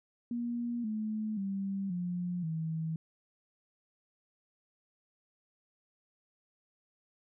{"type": "tone with pitch steps", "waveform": "sine", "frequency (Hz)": [238.1, 215.8, 195.64, 177.35, 160.76], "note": ["A#3", "A3", "G3", "F3", "E3"], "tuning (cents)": [37, -33, -3, 27, -43], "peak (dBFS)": -32, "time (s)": [0.31, 2.96], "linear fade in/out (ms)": 2, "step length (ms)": 530, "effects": []}